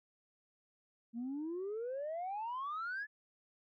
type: exponential sweep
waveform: sine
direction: up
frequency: 225.3 to 1748 Hz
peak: -36 dBFS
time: 1.13-3.07 s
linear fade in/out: 50 ms
effects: tanh soft clip ceiling -35 dBFS